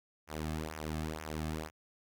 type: tone with flanger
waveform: sawtooth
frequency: 78 Hz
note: D#2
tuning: 5 cents sharp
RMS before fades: -39 dBFS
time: 0.27-1.71 s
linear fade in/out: 50 ms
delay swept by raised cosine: 0.23 to 2.13 ms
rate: 2.1 Hz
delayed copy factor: -0.8
effects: none